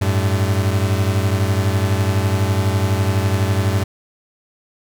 40% pulse beating tone pair, 95.7 / 107.7 Hz, G2 / A2, -41 / -37 cents, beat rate 12 Hz, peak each -16 / -19 dBFS, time 0.01-3.84 s, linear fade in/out 10 ms, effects none

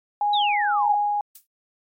sine tone with tremolo, 826 Hz, G#5, 10 cents flat, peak -18 dBFS, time 0.21-1.21 s, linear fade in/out 2 ms, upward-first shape sine, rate 1.8 Hz, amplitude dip 25%
sine exponential sweep, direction down, 3951 to 740 Hz, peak -23 dBFS, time 0.33-0.95 s, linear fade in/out 5 ms
violet noise with exponential decay, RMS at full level -36 dBFS, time 1.35-1.47 s, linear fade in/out 5 ms, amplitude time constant 25 ms
effects MP3 64 kbps

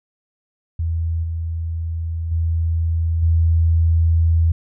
sine tone with level steps, 82.41 Hz, E2, in tune, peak -18 / -21 / -16 / -12 dBFS, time 0.79-4.52 s, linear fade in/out 5 ms, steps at 1.23 / 2.31 / 3.22 s, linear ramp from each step 10 ms, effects none

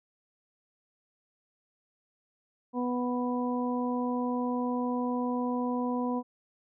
harmonic tone, 246.9 Hz, B3, in tune, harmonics 1 / 2 / 3 / 4, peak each -29 / -35 / -39 / -36 dBFS, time 2.73-6.23 s, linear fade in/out 50 ms, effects none

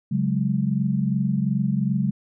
sine chord, C# suspended fourth, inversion none, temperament equal, 138.59 / 185 / 207.7 Hz, C#3 / F#3 / G#3, 0 / 0 / 0 cents, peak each -24 dBFS, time 0.11-2.11 s, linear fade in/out 10 ms, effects none

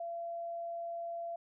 sine tone, 680 Hz, F5, 46 cents flat, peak -37 dBFS, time 0-1.36 s, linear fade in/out 5 ms, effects none

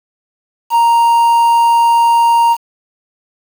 triangle tone with quantisation, 932.3 Hz, A#5, in tune, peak -5 dBFS, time 0.7-2.57 s, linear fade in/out 50 ms, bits 5, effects none

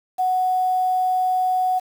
sine tone with quantisation, 740 Hz, F#5, in tune, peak -17 dBFS, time 0.18-1.8 s, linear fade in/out 20 ms, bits 7, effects none

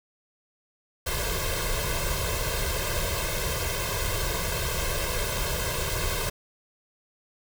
pink noise with comb filter, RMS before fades -28 dBFS, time 1.06-6.3 s, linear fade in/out 10 ms, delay 1.9 ms, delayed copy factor +0.95, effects none

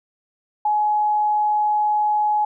sine tone, 843 Hz, G#5, 26 cents sharp, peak -16 dBFS, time 0.65-2.45 s, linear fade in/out 5 ms, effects none

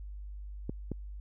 clicks, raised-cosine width 3 ms, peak -21 dBFS, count 2, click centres 0.695 / 0.917 s, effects added 50 Hz sine -40 dBFS peak until 1.2 s

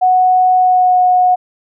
sine tone with pitch glide, 738 to 729.5 Hz, F#5 to F#5, -5 to -25 cents, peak -7 dBFS, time 0.01-1.36 s, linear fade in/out 20 ms, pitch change -20 cents, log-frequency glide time 0.55-0.99 s, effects none

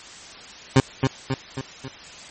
20% pulse tone with echo, 132.5 Hz, C3, 22 cents sharp, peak -6 dBFS, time 0.76-0.8 s, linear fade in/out 2 ms, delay 270 ms, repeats 4, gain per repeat -5 dB, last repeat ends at 1.88 s, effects white hiss -41 dBFS RMS until 2.3 s + MP3 32 kbps

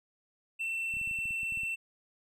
triangle tone, 2688 Hz, E7, 33 cents sharp, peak -30 dBFS, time 0.59-1.76 s, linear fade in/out 20 ms
clicks, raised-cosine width 5 ms, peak -38 dBFS, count 12, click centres 0.939 / 0.969 / 1.014 / 1.075 / 1.112 / 1.188 / 1.256 / 1.308 / 1.432 / 1.523 / 1.574 / 1.634 s
effects none

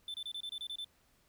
triangle tone bursts, 3530 Hz, A7, 5 cents sharp, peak -37 dBFS, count 9, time 0.08-0.845 s, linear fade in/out 2 ms, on 61 ms, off 27 ms, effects pink hiss -70 dBFS RMS until 1.28 s

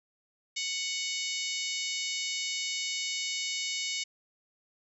harmonic tone, 740 Hz, F#5, in tune, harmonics 3 / 4 / 5 / 6 / 7 / 8 / 9 / 10, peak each -37 / -38 / -39 / -40 / -40 / -41 / -42 / -42 dBFS, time 0.56-4.04 s, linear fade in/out 10 ms, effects none

